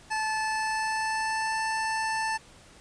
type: tone with pitch glide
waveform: 25% pulse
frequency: 871 to 884.2 Hz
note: A5 to A5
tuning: -18 to +8 cents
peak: -23 dBFS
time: 0.1-2.38 s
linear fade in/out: 20 ms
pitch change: +26 cents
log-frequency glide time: 0.29-1.62 s
effects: pink hiss -53 dBFS RMS until 2.8 s + resampled to 22050 Hz